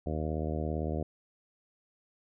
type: harmonic tone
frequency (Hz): 77.78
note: D#2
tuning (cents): 0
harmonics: 1 / 2 / 3 / 4 / 5 / 6 / 7 / 8 / 9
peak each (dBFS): -34 / -37 / -39 / -40 / -41 / -42 / -42 / -43 / -44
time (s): 0.06-1.03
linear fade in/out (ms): 5
effects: none